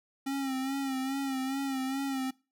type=tone with vibrato; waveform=square; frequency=268.5 Hz; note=C4; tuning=45 cents sharp; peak=-31 dBFS; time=0.26-2.31 s; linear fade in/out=10 ms; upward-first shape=sine; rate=2.4 Hz; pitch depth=48 cents each way; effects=noise-tail reverb RT60 0.3 s tail -22 dB re dry